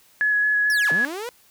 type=tone with vibrato; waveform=sine; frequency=1689 Hz; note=G#6; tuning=29 cents sharp; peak=-17 dBFS; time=0.21-1.05 s; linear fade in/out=0 ms; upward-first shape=square; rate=4.5 Hz; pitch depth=12 cents each way
type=linear two-way sweep; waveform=sawtooth; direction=down then up; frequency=5760 to 146.5 to 503 Hz; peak=-25 dBFS; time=0.7-1.29 s; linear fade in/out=0 ms; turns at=0.92 s
effects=white hiss -56 dBFS RMS until 1.5 s